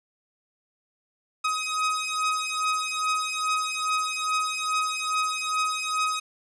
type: beating tone pair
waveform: sawtooth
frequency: 1260 / 1262.4 Hz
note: D#6 / D#6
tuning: +21 / +25 cents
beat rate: 2.4 Hz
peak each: -24 dBFS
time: 1.44-6.2 s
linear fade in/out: 10 ms
effects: resampled to 22050 Hz + 9-bit